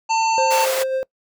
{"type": "harmonic tone", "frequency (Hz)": 896, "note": "A5", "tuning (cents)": 31, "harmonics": [1, 3, 5, 7, 8], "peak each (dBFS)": [-16, -26, -30, -33, -34], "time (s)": [0.09, 0.66], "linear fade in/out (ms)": 20}
{"type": "tone with tremolo", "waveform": "triangle", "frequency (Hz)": 526, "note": "C5", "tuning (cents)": 9, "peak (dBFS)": -16, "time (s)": [0.38, 1.03], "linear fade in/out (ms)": 0, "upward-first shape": "sine", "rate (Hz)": 7.4, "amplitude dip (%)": 35}
{"type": "high-pass noise", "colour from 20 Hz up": "pink", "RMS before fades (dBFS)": -25, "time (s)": [0.5, 0.84], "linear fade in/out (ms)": 20, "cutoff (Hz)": 430, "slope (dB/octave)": 48}
{"effects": ["noise-tail reverb RT60 0.1 s tail -24 dB re dry"]}